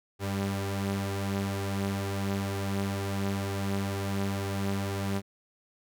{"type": "tone pair together", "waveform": "sawtooth", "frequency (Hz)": [98, 198.11], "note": ["G2", "G3"], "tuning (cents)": [0, 19], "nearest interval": "octave", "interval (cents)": 1219, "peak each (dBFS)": [-27, -29], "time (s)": [0.19, 5.22], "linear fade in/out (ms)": 50, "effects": []}